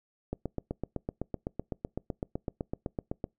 click train, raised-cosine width 2 ms, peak -19 dBFS, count 24, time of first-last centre 0.33-3.241 s, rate 7.9 Hz, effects noise-tail reverb RT60 0.2 s tail -26 dB re dry

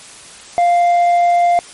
sine tone with tanh clipping, 698 Hz, F5, 1 cent flat, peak -10 dBFS, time 0.58-1.59 s, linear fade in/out 0 ms, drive 4 dB, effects white hiss -37 dBFS RMS until 1.73 s + MP3 48 kbps

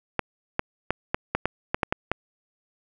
clicks, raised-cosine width 0.5 ms, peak -7 dBFS, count 10, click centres 0.193 / 0.594 / 0.906 / 1.145 / 1.35 / 1.456 / 1.745 / 1.832 / 1.925 / 2.116 s, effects none

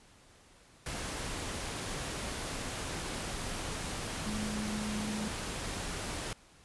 sine tone in noise, 212.1 Hz, G#3, 37 cents sharp, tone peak -35 dBFS, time 4.26-5.28 s, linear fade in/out 2 ms, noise pink, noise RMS -38 dBFS, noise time 0.86-6.33 s, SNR 0 dB, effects pink hiss -60 dBFS RMS until 6.64 s + resampled to 24000 Hz

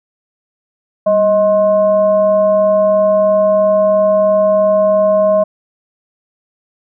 sine tone with frequency modulation, 628 Hz, D#5, 16 cents sharp, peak -8 dBFS, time 1.06-5.44 s, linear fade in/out 10 ms, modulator 433 Hz, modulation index 0.42, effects none

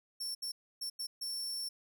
sawtooth tone bursts at uneven times, 5430 Hz, F8, 50 cents flat, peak -34 dBFS, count 5, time 0.2-0.35 / 0.42-0.52 / 0.81-0.9 / 0.99-1.07 / 1.21-1.69 s, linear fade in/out 10 ms, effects none

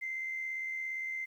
sine tone with amplitude modulation, 2079 Hz, C7, 12 cents flat, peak -32 dBFS, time 0.01-1.26 s, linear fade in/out 20 ms, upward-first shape sine, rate 77.4 Hz, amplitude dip 40%, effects tanh soft clip ceiling -29 dBFS + 11-bit

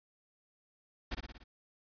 pink noise with echo, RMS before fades -36 dBFS, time 1.11-1.15 s, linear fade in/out 10 ms, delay 58 ms, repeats 5, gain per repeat -4 dB, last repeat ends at 1.44 s, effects resampled to 11025 Hz

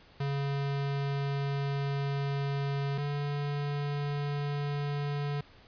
square tone pair in turn, 140 / 144.27 Hz, C#3 / D3, +18 / -30 cents, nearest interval minor second, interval 52 cents, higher second, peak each -30 / -31 dBFS, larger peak first, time 0.2-2.98 / 2.98-5.41 s, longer first, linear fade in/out 5 ms, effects pink hiss -57 dBFS RMS until 5.67 s + resampled to 11025 Hz

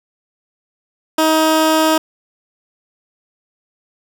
15% pulse tone, 316.1 Hz, D#4, 27 cents sharp, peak -5 dBFS, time 1.18-1.98 s, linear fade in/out 5 ms, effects none

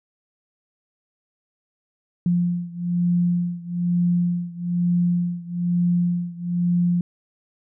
sine beating tone pair, 174.61 / 175.71 Hz, F3 / F3, 0 / +11 cents, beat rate 1.1 Hz, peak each -21 / -23 dBFS, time 2.26-7.01 s, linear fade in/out 2 ms, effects none

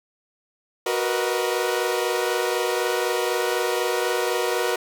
sawtooth chord, B major seventh, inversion second, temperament equal with one note detuned, 370 / 469.9 / 493.9 / 622.3 Hz, F#4 / A#4 / B4 / D#5, 0 / +14 / 0 / 0 cents, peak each -22 / -22 / -24 / -27 dBFS, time 0.86-4.76 s, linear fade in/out 5 ms, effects none

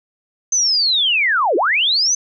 sine linear two-way sweep, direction down then up, 6272 to 311.1 to 6272 Hz, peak -13 dBFS, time 0.52-2.15 s, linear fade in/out 5 ms, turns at 1.56 s, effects none

